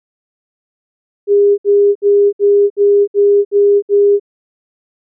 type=tone bursts; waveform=sine; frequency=405.7 Hz; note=G#4; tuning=41 cents flat; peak=-6 dBFS; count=8; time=1.27-4.198 s; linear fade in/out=50 ms; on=310 ms; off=64 ms; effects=none